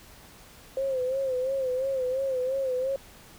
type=tone with vibrato; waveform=sine; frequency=523.3 Hz; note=C5; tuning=in tune; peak=-25 dBFS; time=0.77-2.96 s; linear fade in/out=2 ms; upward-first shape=sine; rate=2.9 Hz; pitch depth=72 cents each way; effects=pink hiss -51 dBFS RMS until 3.38 s